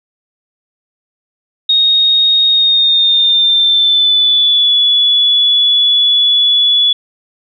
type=tone with pitch glide; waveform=sine; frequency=3729 to 3420 Hz; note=A#7 to A7; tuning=0 to -50 cents; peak=-7 dBFS; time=1.69-6.93 s; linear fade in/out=5 ms; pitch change=-150 cents; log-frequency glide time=2.5-4.72 s; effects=none